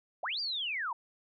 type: linear two-way sweep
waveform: sine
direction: up then down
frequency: 515 to 4850 to 873 Hz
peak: -32 dBFS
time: 0.23-0.93 s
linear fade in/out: 5 ms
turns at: 0.4 s
effects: none